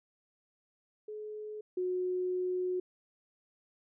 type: tone pair in turn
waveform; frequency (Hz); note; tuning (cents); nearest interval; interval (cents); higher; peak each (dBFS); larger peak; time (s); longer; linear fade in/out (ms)
sine; 425.7 / 364.9; G#4 / F#4; +43 / -24; minor third; 267; first; -39 / -30; second; 1.08-1.61 / 1.77-2.8; second; 5
effects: none